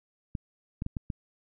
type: clicks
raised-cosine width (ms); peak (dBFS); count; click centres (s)
5; -20; 5; 0.352 / 0.821 / 0.864 / 0.968 / 1.102
effects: none